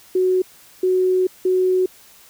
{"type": "tone bursts at uneven times", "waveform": "sine", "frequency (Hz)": 370, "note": "F#4", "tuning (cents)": 0, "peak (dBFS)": -14, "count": 3, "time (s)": [[0.15, 0.42], [0.83, 1.27], [1.45, 1.86]], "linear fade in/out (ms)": 5, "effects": ["white hiss -48 dBFS RMS until 2.29 s"]}